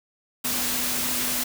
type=tone in noise; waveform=sine; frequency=246.9 Hz; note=B3; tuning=in tune; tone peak=-36 dBFS; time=0.44-1.44 s; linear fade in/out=10 ms; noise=white; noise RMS=-26 dBFS; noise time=0.44-1.44 s; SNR=-13 dB; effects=none